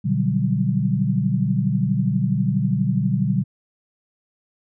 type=chord; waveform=sine; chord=G major seventh; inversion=first; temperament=just; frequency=122.5 / 147 / 183.75 / 196 Hz; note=B2 / D3 / F#3 / G3; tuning=-14 / +2 / -12 / 0 cents; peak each=-23 dBFS; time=0.04-3.44 s; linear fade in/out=20 ms; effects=none